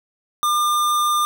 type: tone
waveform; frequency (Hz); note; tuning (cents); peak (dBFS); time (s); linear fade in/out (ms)
square; 1201; D6; +38; -17; 0.43-1.25; 0
effects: none